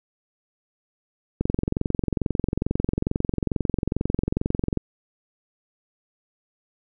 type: click train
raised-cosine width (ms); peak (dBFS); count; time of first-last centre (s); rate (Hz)
3; -9; 76; 1.41-4.773; 22.3
effects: none